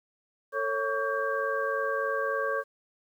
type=tone cluster; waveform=sine; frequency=447.7 / 551 / 1131 / 1589 Hz; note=A4 / C#5 / C#6 / G6; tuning=+30 / -11 / +34 / +23 cents; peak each=-33 / -31 / -32 / -32 dBFS; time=0.52-2.64 s; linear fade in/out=50 ms; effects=10-bit